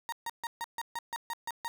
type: tone bursts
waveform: 35% pulse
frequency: 932.3 Hz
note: A#5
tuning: in tune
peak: -32 dBFS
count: 10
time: 0.09-1.68 s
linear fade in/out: 0 ms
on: 33 ms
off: 140 ms
effects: none